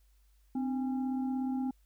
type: tone with frequency modulation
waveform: sine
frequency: 258.6 Hz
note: C4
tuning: 20 cents flat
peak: -30 dBFS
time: 0.55-1.71 s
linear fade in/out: 5 ms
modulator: 554 Hz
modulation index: 0.45
effects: added 50 Hz sine -62 dBFS peak until 1.85 s + white hiss -75 dBFS RMS until 1.85 s